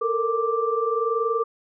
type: tone cluster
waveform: sine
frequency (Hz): 445.8 / 466.5 / 1176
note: A4 / A#4 / D6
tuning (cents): +23 / +1 / +2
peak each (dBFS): -25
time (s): 0.01-1.44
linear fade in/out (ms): 10
effects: none